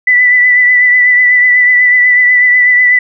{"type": "tone with vibrato", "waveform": "sine", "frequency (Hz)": 1983, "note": "B6", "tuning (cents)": 7, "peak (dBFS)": -4, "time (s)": [0.07, 2.99], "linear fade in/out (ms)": 5, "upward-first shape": "triangle", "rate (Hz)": 8.1, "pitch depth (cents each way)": 28, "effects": []}